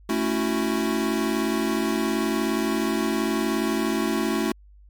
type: chord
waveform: square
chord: F# minor seventh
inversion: first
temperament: equal with one note detuned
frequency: 220 / 277.2 / 329.6 / 368.7 Hz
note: A3 / C#4 / E4 / F#4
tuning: 0 / 0 / 0 / -6 cents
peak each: -27 / -29 / -28 / -29 dBFS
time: 0.09-4.52 s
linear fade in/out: 5 ms
effects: added 50 Hz sine -47 dBFS peak until 4.89 s + MP3 96 kbps